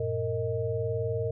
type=tone cluster; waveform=sine; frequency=95.2 / 115 / 458.9 / 627 Hz; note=F#2 / A#2 / A#4 / D#5; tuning=+50 / -23 / -27 / +13 cents; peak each=-35 / -32 / -30 / -36 dBFS; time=0-1.31 s; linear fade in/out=5 ms; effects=none